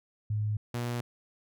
sine / sawtooth tone pair in turn, 106 / 120.29 Hz, G#2 / B2, +36 / -45 cents, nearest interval major second, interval 219 cents, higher second, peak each -27 dBFS, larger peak neither, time 0.3-0.57 / 0.74-1.01 s, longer neither, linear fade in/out 5 ms, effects none

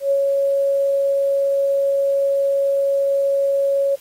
sine tone with ADSR envelope, 554.4 Hz, C#5, in tune, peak -13 dBFS, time 0-3.96 s, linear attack 110 ms, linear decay 67 ms, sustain -2 dB, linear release 15 ms, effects white hiss -49 dBFS RMS until 4 s + AAC 48 kbps

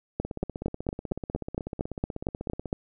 two click trains, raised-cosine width 2 ms, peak -13 / -20 dBFS, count 12 / 40, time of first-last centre 0.2-2.729 / 0.25-2.657 s, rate 4.35 / 16.2 Hz, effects none

